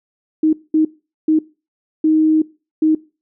sine tone bursts at uneven times, 313.2 Hz, D#4, 11 cents sharp, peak -10 dBFS, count 5, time 0.43-0.53 / 0.74-0.85 / 1.28-1.39 / 2.04-2.42 / 2.82-2.95 s, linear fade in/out 5 ms, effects noise-tail reverb RT60 0.3 s tail -20 dB re dry

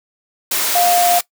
sine tone in noise, 705 Hz, F5, 16 cents sharp, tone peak -12 dBFS, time 0.75-1.19 s, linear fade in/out 5 ms, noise white, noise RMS -18 dBFS, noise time 0.51-1.21 s, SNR +3 dB, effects noise-tail reverb RT60 0.1 s tail -19 dB re dry + high-pass 300 Hz 12 dB/octave

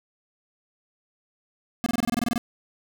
square tone bursts, 236.8 Hz, A#3, 27 cents sharp, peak -22 dBFS, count 12, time 1.84-2.379 s, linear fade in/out 0 ms, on 22 ms, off 25 ms, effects none

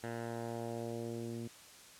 10% pulse tone with low-pass filter sweep, 116.54 Hz, A#2, in tune, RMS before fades -41 dBFS, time 0.03-1.48 s, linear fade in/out 10 ms, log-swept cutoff 1800 to 270 Hz, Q 1.3, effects white hiss -56 dBFS RMS until 1.99 s + low-pass 10000 Hz 12 dB/octave

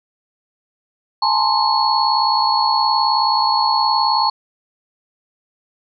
sine tone cluster, 843 / 902 / 1045 / 4360 Hz, G#5 / A5 / C6 / C#8, +26 / +43 / -2 / -29 cents, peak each -19 dBFS, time 1.22-4.3 s, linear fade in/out 5 ms, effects none

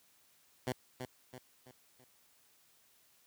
10% pulse tone with echo, 126.9 Hz, B2, 47 cents sharp, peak -25 dBFS, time 0.67-0.72 s, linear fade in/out 2 ms, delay 330 ms, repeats 4, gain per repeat -7 dB, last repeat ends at 2.04 s, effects white hiss -68 dBFS RMS until 3.26 s + high-pass 60 Hz 12 dB/octave

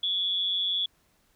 sine tone with amplitude modulation, 3399 Hz, G#7, 39 cents sharp, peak -22 dBFS, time 0.03-0.86 s, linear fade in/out 5 ms, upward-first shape sine, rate 186 Hz, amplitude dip 60%, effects pink hiss -67 dBFS RMS until 1.35 s

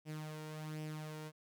sawtooth tone with flanger, 154.4 Hz, D#3, 13 cents flat, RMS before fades -45 dBFS, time 0.05-1.32 s, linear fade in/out 50 ms, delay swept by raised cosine 0.36 to 2.16 ms, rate 1.3 Hz, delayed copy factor +0.55, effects none

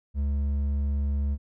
sine tone with hard clipping, 71 Hz, C#2, 42 cents sharp, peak -25 dBFS, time 0.14-1.38 s, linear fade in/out 50 ms, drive 5 dB, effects none

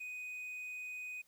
triangle tone, 2494 Hz, D#7, 3 cents sharp, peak -40 dBFS, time 0-1.22 s, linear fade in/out 10 ms, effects white hiss -71 dBFS RMS until 1.27 s

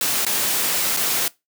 white noise with dropouts, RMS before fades -21 dBFS, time 0.01-1.28 s, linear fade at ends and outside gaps 2 ms, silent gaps 0.251-0.264 / 0.966-0.971 s, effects noise-tail reverb RT60 0.2 s tail -21 dB re dry + high-pass 150 Hz 12 dB/octave

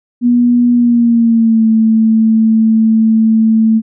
sine tone with pitch glide, 242 to 221.9 Hz, B3 to A3, -35 to +15 cents, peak -6 dBFS, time 0.21-3.82 s, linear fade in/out 50 ms, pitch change -150 cents, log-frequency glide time 0.73-1.66 s, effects none

